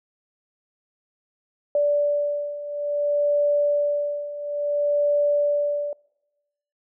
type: beating tone pair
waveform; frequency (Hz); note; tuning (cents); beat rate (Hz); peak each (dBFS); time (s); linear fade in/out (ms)
sine; 582 / 582.58; D5 / D5; -16 / -14; 0.58; -25 / -21; 1.75-5.93; 2
effects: noise-tail reverb RT60 1.0 s tail -24 dB re dry